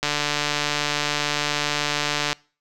click train, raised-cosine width 0.2 ms, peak -5 dBFS, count 339, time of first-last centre 0.03-2.329 s, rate 147 Hz, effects noise-tail reverb RT60 0.4 s tail -25 dB re dry

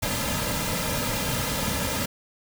pink noise with comb filter, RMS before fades -27 dBFS, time 0.02-2.06 s, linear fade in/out 10 ms, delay 2.7 ms, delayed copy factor -0.7, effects none

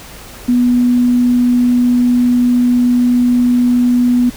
sine tone, 245.1 Hz, B3, 13 cents flat, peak -8 dBFS, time 0.48-4.3 s, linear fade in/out 10 ms, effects added 50 Hz sine -39 dBFS peak until 4.36 s + pink hiss -34 dBFS RMS until 4.36 s

